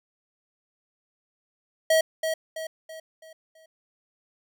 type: tone with echo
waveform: square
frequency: 640 Hz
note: D#5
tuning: 49 cents sharp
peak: -18 dBFS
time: 1.9-2.01 s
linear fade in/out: 5 ms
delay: 330 ms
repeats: 5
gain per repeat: -7 dB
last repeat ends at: 3.66 s
effects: none